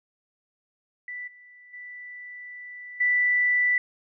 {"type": "tone with level steps", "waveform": "sine", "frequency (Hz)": 1975.5, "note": "B6", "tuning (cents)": 0, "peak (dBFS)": [-33, -48, -38, -19], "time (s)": [1.08, 3.78], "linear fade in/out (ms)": 2, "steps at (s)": [1.27, 1.73, 3], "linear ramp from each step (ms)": 10, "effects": []}